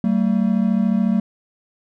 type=tone pair together; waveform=triangle; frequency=192.2 / 226.2 Hz; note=G3 / A3; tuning=-34 / +48 cents; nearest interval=minor third; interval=282 cents; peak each=-16 dBFS; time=0.04-1.2 s; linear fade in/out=2 ms; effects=none